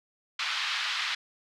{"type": "band-pass noise", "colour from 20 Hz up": "white", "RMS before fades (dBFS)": -31, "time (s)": [0.39, 1.15], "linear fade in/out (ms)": 5, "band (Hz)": [1100, 4100], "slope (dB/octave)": 24, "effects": []}